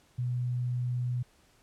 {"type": "tone", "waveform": "sine", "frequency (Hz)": 123.47, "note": "B2", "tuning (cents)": 0, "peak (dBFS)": -28, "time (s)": [0.18, 1.23], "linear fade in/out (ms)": 10, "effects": ["pink hiss -64 dBFS RMS until 1.62 s", "low-pass 11000 Hz 12 dB/octave"]}